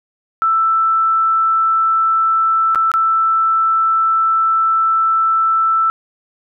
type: tone with dropouts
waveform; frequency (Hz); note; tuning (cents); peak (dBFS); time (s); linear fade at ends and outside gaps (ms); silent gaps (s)
sine; 1325; E6; +9; -11; 0.42-5.9; 0; 2.748-2.757 / 2.916-2.939
effects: none